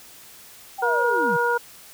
sine linear sweep, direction down, 803 to 139.2 Hz, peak -27 dBFS, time 0.78-1.37 s, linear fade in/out 10 ms
harmonic tone, 477.3 Hz, A#4, 41 cents sharp, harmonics 1 / 2 / 3, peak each -23 / -23 / -23 dBFS, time 0.82-1.58 s, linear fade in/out 10 ms
effects white hiss -46 dBFS RMS until 1.93 s

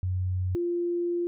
sine tone pair in turn, 92 / 347.3 Hz, F#2 / F4, -9 / -10 cents, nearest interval octave + major seventh, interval 2299 cents, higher second, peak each -25 dBFS, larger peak neither, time 0.03-0.55 / 0.55-1.27 s, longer second, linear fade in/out 0 ms, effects none

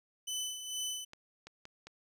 20% pulse tone with tremolo, 3010 Hz, F#7, 29 cents sharp, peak -29 dBFS, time 0.27-1.05 s, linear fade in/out 10 ms, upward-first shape sine, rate 2.2 Hz, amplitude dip 60%
clicks, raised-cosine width 0.2 ms, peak -31 dBFS, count 4, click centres 1.134 / 1.47 / 1.654 / 1.87 s
effects none

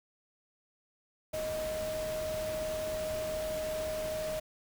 sine tone in noise, 624 Hz, D#5, 5 cents sharp, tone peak -33 dBFS, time 1.33-4.4 s, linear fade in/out 10 ms, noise pink, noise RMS -42 dBFS, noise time 1.33-4.4 s, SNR +6 dB, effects none

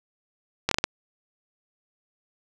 slowing click train, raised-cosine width 0.2 ms, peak -4 dBFS, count 5, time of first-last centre 0.69-0.84 s, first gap 23 ms, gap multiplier 1.34, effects none

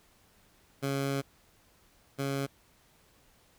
15% pulse tone pair in turn, 138.1 / 138.1 Hz, C#3 / C#3, -6 / -6 cents, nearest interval unison, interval 0 cents, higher neither, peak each -23 / -24 dBFS, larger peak first, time 0.82-1.22 / 2.18-2.47 s, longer first, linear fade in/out 20 ms, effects pink hiss -64 dBFS RMS until 3.58 s

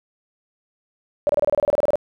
sine tone bursts, 585 Hz, D5, 7 cents flat, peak -14 dBFS, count 14, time 1.27-1.956 s, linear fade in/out 0 ms, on 23 ms, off 28 ms, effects none

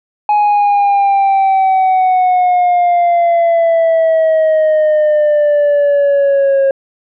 sine exponential sweep, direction down, 839 to 542 Hz, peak -5 dBFS, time 0.29-6.71 s, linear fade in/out 2 ms, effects tanh soft clip ceiling -7 dBFS

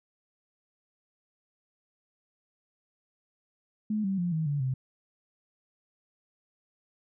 sine tone with pitch steps, 213.4 / 193.44 / 175.35 / 158.95 / 144.08 / 130.61 Hz, G#3 / G3 / F3 / D#3 / D3 / C3, +47 / -23 / +7 / +37 / -33 / -3 cents, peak -26 dBFS, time 3.9-4.74 s, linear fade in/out 5 ms, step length 140 ms, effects none

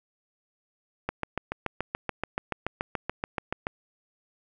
click train, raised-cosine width 0.5 ms, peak -13 dBFS, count 19, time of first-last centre 1.09-3.669 s, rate 6.98 Hz, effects none

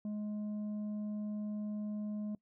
triangle tone with tanh clipping, 210 Hz, G#3, 19 cents sharp, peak -37 dBFS, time 0.05-2.35 s, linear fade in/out 2 ms, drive 9 dB, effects noise-tail reverb RT60 0.1 s tail -22 dB re dry

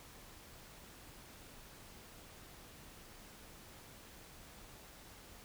silence, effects pink hiss -56 dBFS RMS until 5.44 s

